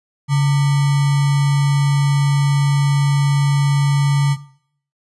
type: tone with sample-and-hold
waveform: sine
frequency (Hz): 141.3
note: C#3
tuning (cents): +34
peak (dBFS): -11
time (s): 0.28-4.37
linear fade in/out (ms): 50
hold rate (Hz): 1050
effects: noise-tail reverb RT60 0.6 s tail -17 dB re dry + resampled to 24000 Hz